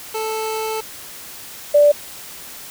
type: tone pair in turn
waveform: 25% pulse / sine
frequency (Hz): 439.1 / 585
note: A4 / D5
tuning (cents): -4 / -7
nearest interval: perfect fourth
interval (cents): 497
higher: second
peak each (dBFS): -18 / -8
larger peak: second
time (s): 0.14-0.81 / 1.74-1.92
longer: first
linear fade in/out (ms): 10
effects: white hiss -36 dBFS RMS until 2.7 s